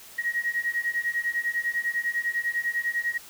sine beating tone pair, 1887 / 1897 Hz, A#6 / A#6, +21 / +30 cents, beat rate 10 Hz, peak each -28 / -28 dBFS, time 0.18-3.18 s, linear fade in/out 10 ms, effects white hiss -47 dBFS RMS until 3.29 s

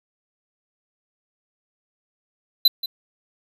square tone with echo, 4018 Hz, B7, 29 cents sharp, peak -11 dBFS, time 2.65-2.68 s, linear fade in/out 5 ms, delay 180 ms, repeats 1, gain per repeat -14 dB, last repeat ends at 2.86 s, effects none

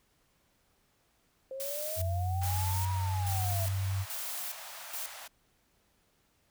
sine exponential two-way sweep, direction up then down, 523.3 to 972 to 659 Hz, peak -37 dBFS, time 1.51-3.66 s, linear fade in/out 2 ms, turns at 2.91 s
blue noise with tremolo, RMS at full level -38 dBFS, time 1.6-5.06 s, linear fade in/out 0 ms, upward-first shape square, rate 1.2 Hz, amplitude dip 80%
sine tone with pitch glide, 90 to 96.46 Hz, F#2 to G2, -47 to -27 cents, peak -29 dBFS, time 1.96-4.06 s, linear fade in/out 50 ms, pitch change +120 cents, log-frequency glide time 2.12-3.57 s
pink high-pass noise, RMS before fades -46 dBFS, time 2.41-5.28 s, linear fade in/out 10 ms, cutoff 610 Hz, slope 48 dB/octave
effects pink hiss -71 dBFS RMS until 6.5 s

